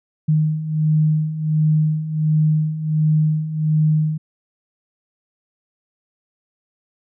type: beating tone pair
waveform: sine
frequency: 153.7 / 155.1 Hz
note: D#3 / D#3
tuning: -21 / -5 cents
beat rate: 1.4 Hz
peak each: -21 / -16 dBFS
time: 0.28-4.18 s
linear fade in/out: 10 ms
effects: none